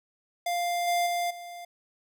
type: tone with level steps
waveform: square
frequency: 698.5 Hz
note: F5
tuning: in tune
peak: -27 / -24 / -27 / -40 dBFS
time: 0.46-1.65 s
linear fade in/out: 5 ms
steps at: 0.87 / 1.06 / 1.3 s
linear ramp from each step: 10 ms
effects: none